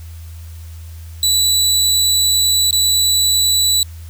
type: tone with dropouts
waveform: 25% pulse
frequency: 3951 Hz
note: B7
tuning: in tune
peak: -8 dBFS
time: 1.23-3.83 s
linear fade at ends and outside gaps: 1 ms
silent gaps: 2.709-2.728 s
effects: added 82 Hz sine -30 dBFS peak until 4.09 s + white hiss -46 dBFS RMS until 4.09 s